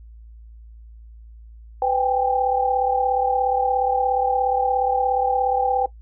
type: tone cluster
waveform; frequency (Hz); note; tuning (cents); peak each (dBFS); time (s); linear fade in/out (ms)
sine; 502 / 782 / 819; B4 / G5 / G#5; +28 / -4 / -24; -23 / -19 / -25; 1.82-5.86; 2
effects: noise-tail reverb RT60 0.1 s tail -17 dB re dry + added 56 Hz sine -40 dBFS peak until 6.01 s

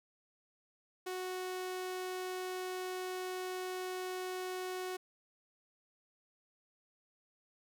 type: tone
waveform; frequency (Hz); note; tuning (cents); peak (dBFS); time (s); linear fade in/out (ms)
sawtooth; 368.8; F#4; -6; -34; 1.06-4.97; 10
effects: none

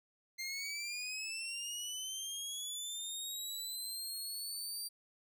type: linear sweep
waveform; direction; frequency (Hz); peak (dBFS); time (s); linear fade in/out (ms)
20% pulse; up; 2093 to 4699; -34; 0.38-4.89; 20
effects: none

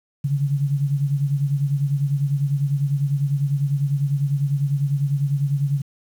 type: beating tone pair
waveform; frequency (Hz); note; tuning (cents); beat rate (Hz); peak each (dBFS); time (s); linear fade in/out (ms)
sine; 140 / 150; C#3 / D3; +18 / +37; 10; -19 / -25; 0.24-5.82; 10
effects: 8-bit

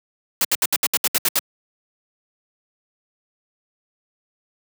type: noise bursts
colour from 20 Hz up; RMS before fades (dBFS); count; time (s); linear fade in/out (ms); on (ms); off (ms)
white; -18; 10; 0.41-1.391; 2; 36; 69
effects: high-pass 150 Hz 12 dB/octave

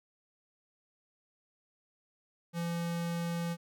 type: tone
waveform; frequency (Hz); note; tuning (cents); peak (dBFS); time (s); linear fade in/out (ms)
square; 170; F3; -46; -33; 2.53-3.57; 50
effects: none

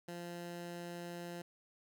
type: tone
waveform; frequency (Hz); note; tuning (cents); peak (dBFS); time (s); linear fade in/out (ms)
15% pulse; 173.3; F3; -13; -37; 0.08-1.42; 5
effects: none

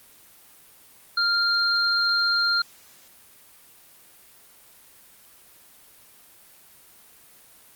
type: tone pair together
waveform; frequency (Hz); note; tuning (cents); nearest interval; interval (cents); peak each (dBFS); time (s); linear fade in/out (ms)
sine; 1397 / 4192; F6 / C8; 0 / +2; octave + perfect fifth; 1902; -22; 1.17-2.62; 5
effects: white hiss -52 dBFS RMS until 7.75 s + Opus 32 kbps

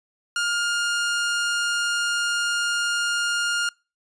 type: tone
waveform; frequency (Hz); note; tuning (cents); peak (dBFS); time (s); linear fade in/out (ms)
sawtooth; 1413; F6; +20; -18; 0.36-3.69; 2
effects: noise-tail reverb RT60 0.3 s tail -26 dB re dry + resampled to 22050 Hz

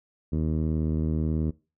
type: tone with low-pass filter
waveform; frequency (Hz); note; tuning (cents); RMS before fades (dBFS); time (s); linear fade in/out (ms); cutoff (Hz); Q
10% pulse; 78.5; D#2; +16; -26; 0.32-1.51; 10; 250; 0.74
effects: noise-tail reverb RT60 0.3 s tail -21 dB re dry

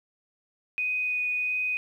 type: tone with vibrato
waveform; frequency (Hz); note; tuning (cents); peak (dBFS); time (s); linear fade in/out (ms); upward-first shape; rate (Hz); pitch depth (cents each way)
sine; 2489; D#7; 0; -25; 0.78-1.77; 0; sine; 1.5; 8
effects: 10-bit

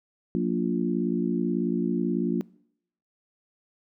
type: harmonic tone with a mistuned harmonic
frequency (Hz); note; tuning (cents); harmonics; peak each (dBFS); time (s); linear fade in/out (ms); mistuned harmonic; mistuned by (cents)
58.27; A#1; 0; 3 / 4 / 5 / 6; -27 / -28 / -29 / -30; 0.35-2.41; 0; 3; +64
effects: noise-tail reverb RT60 0.7 s tail -23 dB re dry

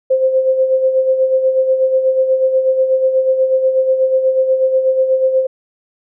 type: tone with tremolo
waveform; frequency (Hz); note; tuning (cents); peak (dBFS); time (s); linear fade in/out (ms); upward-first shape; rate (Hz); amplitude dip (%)
sine; 523.3; C5; 0; -8; 0.1-5.47; 10; sine; 8.2; 55
effects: none

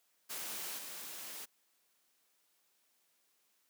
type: noise with level steps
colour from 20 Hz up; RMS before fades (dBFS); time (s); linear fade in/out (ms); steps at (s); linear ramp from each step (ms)
white; -42 / -46; 0.29-1.46; 20; 0.77; 20
effects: white hiss -75 dBFS RMS until 3.69 s + high-pass 200 Hz 12 dB/octave

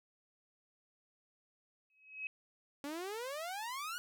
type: tone with exponential growth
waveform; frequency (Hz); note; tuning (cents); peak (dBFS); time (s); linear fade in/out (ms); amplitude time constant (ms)
sine; 2555; D#7; +45; -35; 1.9-2.27; 1; 79
type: exponential sweep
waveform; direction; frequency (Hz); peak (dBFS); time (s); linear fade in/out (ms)
sawtooth; up; 277.1 to 1480; -36; 2.84-3.98; 0
effects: none

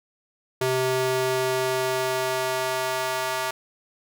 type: tone with high-pass filter sweep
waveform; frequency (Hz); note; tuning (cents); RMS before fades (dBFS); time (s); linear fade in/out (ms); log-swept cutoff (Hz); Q
square; 129.5; C3; -17; -25; 0.61-3.51; 5; 300 to 820; 1.2
effects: none

